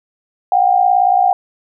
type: tone pair together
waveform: sine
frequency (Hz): 726 / 784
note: F#5 / G5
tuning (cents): -33 / 0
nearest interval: minor second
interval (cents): 133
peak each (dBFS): -12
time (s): 0.52-1.33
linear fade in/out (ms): 2
effects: none